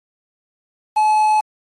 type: tone with quantisation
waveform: triangle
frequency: 857 Hz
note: A5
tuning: 46 cents flat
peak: -10 dBFS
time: 0.96-1.41 s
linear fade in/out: 10 ms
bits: 6
effects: AAC 32 kbps